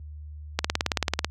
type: click train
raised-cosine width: 0.2 ms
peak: -5 dBFS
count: 13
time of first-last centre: 0.59-1.246 s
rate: 18.3 Hz
effects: added 75 Hz sine -36 dBFS peak until 1.3 s + high-pass 60 Hz 12 dB/octave